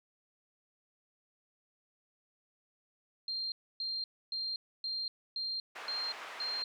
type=tone bursts; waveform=sine; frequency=4186 Hz; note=C8; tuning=in tune; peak=-34 dBFS; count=7; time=3.28-6.64 s; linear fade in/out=2 ms; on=240 ms; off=280 ms
type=band-pass noise; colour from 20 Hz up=white; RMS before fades=-46 dBFS; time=5.75-6.63 s; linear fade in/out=10 ms; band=640 to 1900 Hz; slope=12 dB/octave
effects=none